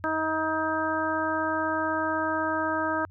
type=harmonic tone; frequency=316 Hz; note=D#4; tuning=27 cents sharp; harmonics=1 / 2 / 3 / 4 / 5; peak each=-31 / -31 / -31 / -31 / -31 dBFS; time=0.04-3.05 s; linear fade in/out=0 ms; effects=added 92 Hz sine -46 dBFS peak until 3.1 s